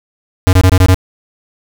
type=tone bursts; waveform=square; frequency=92.8 Hz; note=F#2; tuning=6 cents sharp; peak=-5 dBFS; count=6; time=0.47-0.944 s; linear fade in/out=0 ms; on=59 ms; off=24 ms; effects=none